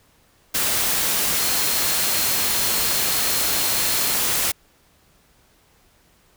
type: tone in noise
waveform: sine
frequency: 4226 Hz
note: C8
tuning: 16 cents sharp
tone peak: -31 dBFS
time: 1.37-4.15 s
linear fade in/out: 10 ms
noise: white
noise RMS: -21 dBFS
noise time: 0.54-4.52 s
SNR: -13 dB
effects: pink hiss -58 dBFS RMS until 6.36 s